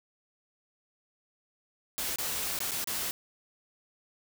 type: noise with dropouts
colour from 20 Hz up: white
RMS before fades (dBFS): -33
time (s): 1.98-3.11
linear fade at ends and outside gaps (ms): 0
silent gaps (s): 2.159-2.185 / 2.589-2.604 / 2.71-2.717 / 2.842-2.873
effects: none